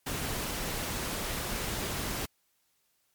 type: noise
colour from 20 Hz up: pink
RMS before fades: -34 dBFS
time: 0.06-2.26 s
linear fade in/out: 10 ms
effects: white hiss -73 dBFS RMS until 3.14 s + MP3 96 kbps